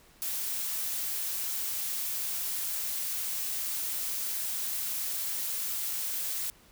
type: noise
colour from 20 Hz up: blue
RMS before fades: -33 dBFS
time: 0.22-6.5 s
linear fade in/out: 0 ms
effects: pink hiss -59 dBFS RMS until 6.71 s